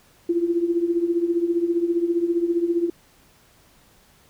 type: tone with tremolo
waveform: sine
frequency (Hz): 342.1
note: F4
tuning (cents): -36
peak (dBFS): -15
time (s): 0.29-2.9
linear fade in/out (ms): 5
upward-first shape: triangle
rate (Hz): 15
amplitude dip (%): 80
effects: pink hiss -56 dBFS RMS until 4.29 s